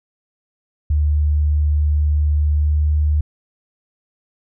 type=tone with pitch glide; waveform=sine; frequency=74.6 to 75.25 Hz; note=D2 to D2; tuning=+28 to +43 cents; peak=-13 dBFS; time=0.9-3.21 s; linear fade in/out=5 ms; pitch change=+15 cents; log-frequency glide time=2.54-3 s; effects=none